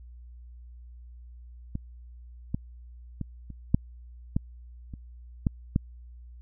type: clicks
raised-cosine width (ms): 5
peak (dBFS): -19 / -15 / -19 / -29 / -7 / -12 / -27 / -11 / -10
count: 9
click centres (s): 1.754 / 2.545 / 3.213 / 3.503 / 3.745 / 4.365 / 4.938 / 5.468 / 5.761
effects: added 60 Hz sine -44 dBFS peak until 6.41 s